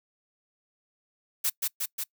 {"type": "noise with echo", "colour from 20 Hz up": "blue", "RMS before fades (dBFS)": -26, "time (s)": [1.44, 1.5], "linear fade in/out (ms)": 10, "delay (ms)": 180, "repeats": 3, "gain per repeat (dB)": -2, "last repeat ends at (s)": 2.04, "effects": ["noise-tail reverb RT60 0.1 s tail -23 dB re dry"]}